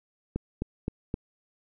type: click train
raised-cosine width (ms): 3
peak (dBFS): -16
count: 4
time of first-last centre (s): 0.36-1.141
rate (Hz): 3.84
effects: none